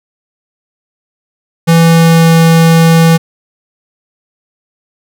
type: tone with pitch glide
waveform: square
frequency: 166 to 164.57 Hz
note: E3 to E3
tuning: +12 to -3 cents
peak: -4 dBFS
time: 1.67-3.18 s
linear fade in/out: 20 ms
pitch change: -15 cents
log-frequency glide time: 1.79-2.34 s
effects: none